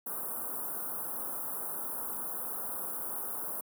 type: band-stop noise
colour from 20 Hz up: white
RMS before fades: -37 dBFS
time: 0.06-3.61 s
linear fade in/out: 5 ms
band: 1400 to 9800 Hz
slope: 48 dB/octave
effects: high-pass 200 Hz 12 dB/octave